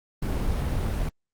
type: noise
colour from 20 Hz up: brown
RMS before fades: -26 dBFS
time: 0.22-1.09 s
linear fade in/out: 5 ms
effects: Opus 24 kbps